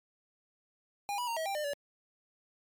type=tone with pitch steps; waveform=square; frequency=812 / 976 / 926 / 642 / 789 / 602 / 573 Hz; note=G#5 / B5 / A#5 / E5 / G5 / D5 / D5; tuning=-39 / -21 / -12 / -46 / +11 / +43 / -43 cents; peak=-33 dBFS; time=1.09-1.734 s; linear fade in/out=0 ms; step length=92 ms; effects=MP3 96 kbps